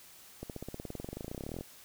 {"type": "accelerating click train", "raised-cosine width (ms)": 2, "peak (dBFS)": -26, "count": 30, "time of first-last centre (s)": [0.43, 1.61], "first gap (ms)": 68, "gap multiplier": 0.96, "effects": ["white hiss -55 dBFS RMS until 1.84 s"]}